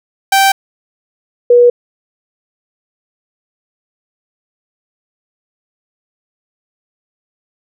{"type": "tone pair in turn", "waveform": ["sawtooth", "sine"], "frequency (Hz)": [780, 484], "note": ["G5", "B4"], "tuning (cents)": [-9, -35], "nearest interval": "minor sixth", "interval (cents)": 826, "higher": "first", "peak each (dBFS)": -3, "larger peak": "neither", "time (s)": [[0.32, 0.52], [1.5, 1.7]], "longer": "neither", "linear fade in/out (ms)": 5, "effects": []}